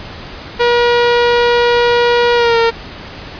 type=tone with pitch glide; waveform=sawtooth; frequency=479 to 460 Hz; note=A#4 to A#4; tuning=+47 to -23 cents; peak=-5 dBFS; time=0.59-2.71 s; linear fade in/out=20 ms; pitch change=-70 cents; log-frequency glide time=2.35-2.58 s; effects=pink hiss -30 dBFS RMS until 3.39 s + resampled to 11025 Hz